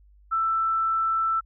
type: tone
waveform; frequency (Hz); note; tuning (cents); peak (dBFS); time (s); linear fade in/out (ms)
sine; 1328; E6; +12; -21; 0.31-1.41; 20
effects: added 50 Hz sine -52 dBFS peak until 1.45 s